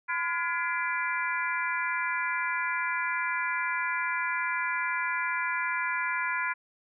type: harmonic tone with a mistuned harmonic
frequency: 337.6 Hz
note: E4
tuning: 41 cents sharp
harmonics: 3 / 4 / 5 / 6 / 7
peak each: -32 / -33 / -34 / -35 / -35 dBFS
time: 0.08-6.54 s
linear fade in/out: 20 ms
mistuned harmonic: 4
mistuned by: +90 cents
effects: none